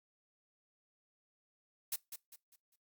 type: noise with echo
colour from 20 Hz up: blue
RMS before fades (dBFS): -36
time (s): 1.92-1.96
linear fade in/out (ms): 5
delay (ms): 200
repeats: 4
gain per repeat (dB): -9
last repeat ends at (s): 2.76
effects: noise-tail reverb RT60 0.2 s tail -22 dB re dry + Opus 48 kbps